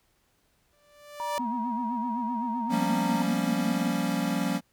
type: tone with exponential growth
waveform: sawtooth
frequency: 587 Hz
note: D5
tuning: 1 cent flat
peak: -24 dBFS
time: 0.73-1.38 s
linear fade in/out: 0 ms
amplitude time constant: 140 ms
type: tone with pitch glide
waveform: sine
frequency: 951 to 922.3 Hz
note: A#5 to A#5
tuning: +34 to -19 cents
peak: -30 dBFS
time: 1.2-3.22 s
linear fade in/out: 0 ms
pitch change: -53 cents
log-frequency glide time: 2.27-2.92 s
type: tone with vibrato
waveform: triangle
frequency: 235.3 Hz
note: A#3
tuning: 16 cents sharp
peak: -28 dBFS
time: 1.39-3.9 s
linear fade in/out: 10 ms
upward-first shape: sine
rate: 7.8 Hz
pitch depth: 130 cents each way
type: chord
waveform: square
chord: G half-diminished seventh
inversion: third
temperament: equal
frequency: 174.61 / 196 / 233.1 / 277.2 Hz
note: F3 / G3 / Bb3 / Db4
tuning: 0 / 0 / 0 / 0 cents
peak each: -32 dBFS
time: 2.69-4.61 s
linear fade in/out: 50 ms
effects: pink hiss -69 dBFS RMS until 4.72 s